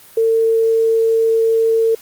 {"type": "tone", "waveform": "sine", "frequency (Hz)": 451.2, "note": "A4", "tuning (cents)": 44, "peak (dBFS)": -11, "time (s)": [0.17, 1.95], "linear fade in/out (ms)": 5, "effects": ["white hiss -43 dBFS RMS until 2.01 s", "Opus 32 kbps"]}